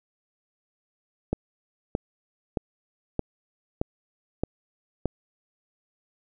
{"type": "click train", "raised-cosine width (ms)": 2, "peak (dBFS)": -11, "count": 7, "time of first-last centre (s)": [1.33, 5.057], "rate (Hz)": 1.61, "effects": []}